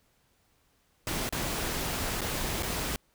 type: noise with dropouts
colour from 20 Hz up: pink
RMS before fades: -32 dBFS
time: 1.07-2.96 s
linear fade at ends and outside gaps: 1 ms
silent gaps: 1.291-1.325 / 2.209-2.216 / 2.625-2.631 s
effects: pink hiss -69 dBFS RMS until 3.14 s